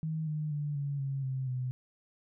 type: tone with pitch steps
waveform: sine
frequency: 158.2 / 152.55 / 147.1 / 141.84 / 136.77 / 131.88 / 127.17 Hz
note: D#3 / D#3 / D3 / C#3 / C#3 / C3 / C3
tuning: +29 / -34 / +3 / +40 / -23 / +14 / -49 cents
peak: -31 dBFS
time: 0.03-1.71 s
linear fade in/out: 0 ms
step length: 240 ms
effects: none